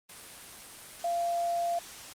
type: tone in noise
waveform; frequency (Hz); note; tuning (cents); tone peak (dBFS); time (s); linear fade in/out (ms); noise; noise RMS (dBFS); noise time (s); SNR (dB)
sine; 689; F5; -24; -27; 1.04-1.79; 5; white; -45; 0.09-2.13; +15
effects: low-pass 11000 Hz 12 dB/octave + Opus 32 kbps